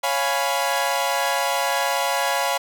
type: chord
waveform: sawtooth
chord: C# dominant seventh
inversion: none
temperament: equal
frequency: 554.4 / 698.5 / 830.6 / 987.8 Hz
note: C#5 / E#5 / G#5 / B5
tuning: 0 / 0 / 0 / 0 cents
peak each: -22 dBFS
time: 0.03-2.58 s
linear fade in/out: 10 ms
effects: none